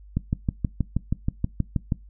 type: click train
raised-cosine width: 5 ms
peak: -10 dBFS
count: 12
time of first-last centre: 0.17-1.922 s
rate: 6.28 Hz
effects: noise-tail reverb RT60 0.2 s tail -21 dB re dry + added 50 Hz sine -44 dBFS peak until 2.09 s